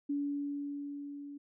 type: tone with level ramp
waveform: sine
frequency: 285.7 Hz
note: D4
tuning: 48 cents flat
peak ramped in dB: -30 to -43 dBFS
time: 0.09-1.38 s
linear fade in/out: 10 ms
effects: none